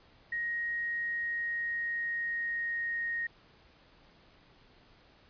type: tone with pitch glide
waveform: sine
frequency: 1880 to 1864.9 Hz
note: A#6 to A#6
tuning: +14 to 0 cents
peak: -31 dBFS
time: 0.32-3.27 s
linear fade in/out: 5 ms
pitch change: -14 cents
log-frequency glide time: 0.73-3.03 s
effects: pink hiss -61 dBFS RMS until 5.29 s + resampled to 11025 Hz